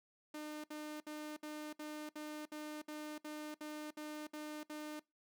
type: tone bursts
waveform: sawtooth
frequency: 302.7 Hz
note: D#4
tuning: 48 cents flat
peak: -40 dBFS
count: 13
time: 0.34-4.996 s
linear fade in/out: 5 ms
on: 300 ms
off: 63 ms
effects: noise-tail reverb RT60 0.2 s tail -22 dB re dry